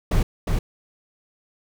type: noise with echo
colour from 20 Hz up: brown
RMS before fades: -18 dBFS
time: 0.11-0.23 s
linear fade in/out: 5 ms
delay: 360 ms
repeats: 1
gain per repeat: -3 dB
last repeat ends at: 0.59 s
effects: none